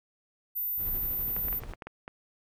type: tone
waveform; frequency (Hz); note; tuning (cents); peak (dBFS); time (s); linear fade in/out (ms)
sine; 14150; A9; +9; -29; 0.55-1.6; 20
type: noise with tremolo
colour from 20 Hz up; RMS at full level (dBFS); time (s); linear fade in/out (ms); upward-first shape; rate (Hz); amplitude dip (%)
brown; -38; 0.77-1.76; 50; square; 12; 30
type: clicks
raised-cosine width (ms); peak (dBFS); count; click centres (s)
0.5; -25; 8; 1.365 / 1.484 / 1.528 / 1.636 / 1.736 / 1.822 / 1.87 / 2.079
effects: none